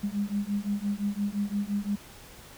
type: beating tone pair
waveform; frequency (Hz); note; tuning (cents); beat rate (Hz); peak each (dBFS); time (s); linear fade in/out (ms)
sine; 200.7 / 206.5; G3 / G#3; +41 / -10; 5.8; -30; 0.03-1.96; 10
effects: pink hiss -49 dBFS RMS until 2.57 s